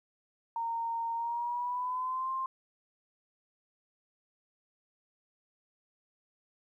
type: tone with pitch glide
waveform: sine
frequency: 922 to 1053 Hz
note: A#5 to C6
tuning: -19 to +11 cents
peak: -31 dBFS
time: 0.56-2.46 s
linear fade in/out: 2 ms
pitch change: +230 cents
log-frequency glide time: 1.14-2.32 s
effects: 12-bit